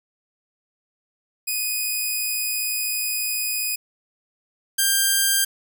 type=tone pair in turn; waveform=5% pulse; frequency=2489 / 1589.7 Hz; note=D#7 / G6; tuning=0 / +24 cents; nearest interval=minor sixth; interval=776 cents; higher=first; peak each=-13 / -6 dBFS; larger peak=second; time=1.47-3.76 / 4.78-5.45 s; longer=first; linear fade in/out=10 ms; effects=none